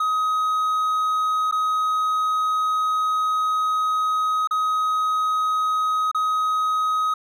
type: tone with dropouts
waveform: triangle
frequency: 1262 Hz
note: D#6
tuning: 24 cents sharp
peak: -17 dBFS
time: 0-7.14 s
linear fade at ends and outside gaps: 5 ms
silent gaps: 1.513-1.523 / 4.474-4.509 / 6.115-6.146 s
effects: none